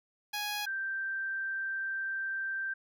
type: tone pair in turn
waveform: 10% pulse / sine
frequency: 830.6 / 1568 Hz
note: G#5 / G6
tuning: 0 / 0 cents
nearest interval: major seventh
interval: 1100 cents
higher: second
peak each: -25 / -32 dBFS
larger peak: first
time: 0.33-0.66 / 0.66-2.74 s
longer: second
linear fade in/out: 10 ms
effects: none